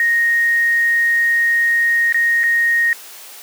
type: tone with dropouts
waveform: sine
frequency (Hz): 1864.7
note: A#6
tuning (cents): 0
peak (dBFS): -12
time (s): 0-2.93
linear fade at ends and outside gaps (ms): 1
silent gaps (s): 2.125-2.144 / 2.434-2.438
effects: white hiss -37 dBFS RMS until 3.42 s + high-pass 400 Hz 12 dB/octave